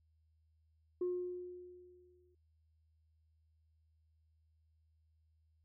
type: tone with exponential decay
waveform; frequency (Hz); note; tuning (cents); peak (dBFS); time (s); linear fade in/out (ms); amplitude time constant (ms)
sine; 359; F4; +48; -31; 1.01-2.35; 5; 290
effects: tanh soft clip ceiling -30 dBFS + added 79 Hz sine -70 dBFS peak until 5.64 s